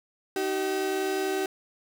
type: tone pair together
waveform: 35% pulse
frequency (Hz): 311.1 / 382.7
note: D#4 / G4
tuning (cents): 0 / -42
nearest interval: major third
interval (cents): 358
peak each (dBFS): -32 / -25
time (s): 0.36-1.46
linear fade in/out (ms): 2
effects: none